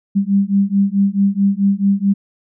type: beating tone pair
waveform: sine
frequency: 196 / 200.6 Hz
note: G3 / G3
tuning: 0 / +40 cents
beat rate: 4.6 Hz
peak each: -15 dBFS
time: 0.15-2.14 s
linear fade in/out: 20 ms
effects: none